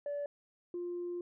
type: tone pair in turn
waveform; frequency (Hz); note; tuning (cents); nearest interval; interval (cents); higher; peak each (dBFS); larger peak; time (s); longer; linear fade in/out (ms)
sine; 577 / 351; D5 / F4; -31 / +9; major sixth; 860; first; -33 / -35; first; 0.06-0.26 / 0.74-1.21; second; 2
effects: tanh soft clip ceiling -32 dBFS